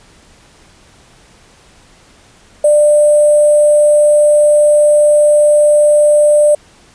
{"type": "tone with sample-and-hold", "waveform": "sine", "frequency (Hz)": 595, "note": "D5", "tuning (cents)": 22, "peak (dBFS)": -5, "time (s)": [2.64, 6.55], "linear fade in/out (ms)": 5, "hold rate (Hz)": 8820, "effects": ["pink hiss -45 dBFS RMS until 6.94 s", "resampled to 22050 Hz"]}